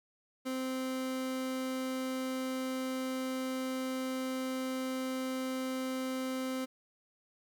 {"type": "tone", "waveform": "30% pulse", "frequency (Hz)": 260, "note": "C4", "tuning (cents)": -11, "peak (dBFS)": -31, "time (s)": [0.45, 6.66], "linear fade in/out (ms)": 20, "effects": ["12-bit"]}